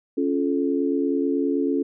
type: chord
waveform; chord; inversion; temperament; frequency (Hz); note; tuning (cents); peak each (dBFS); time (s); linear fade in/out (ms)
sine; Db augmented; none; just; 277.2 / 346.5 / 433.1; Db4 / F4 / A4; 0 / -14 / -27; -22 / -26 / -26; 0.17-1.83; 10
effects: none